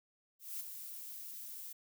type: noise with ADSR envelope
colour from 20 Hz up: violet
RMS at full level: -40 dBFS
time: 0.39-1.73 s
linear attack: 210 ms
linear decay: 14 ms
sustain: -7 dB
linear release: 8 ms
effects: none